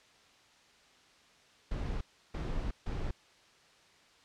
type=noise bursts at uneven times; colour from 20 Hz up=brown; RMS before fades=-35 dBFS; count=3; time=1.71-2.01 / 2.34-2.71 / 2.86-3.11 s; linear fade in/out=5 ms; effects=white hiss -62 dBFS RMS until 4.24 s + low-pass 5000 Hz 12 dB/octave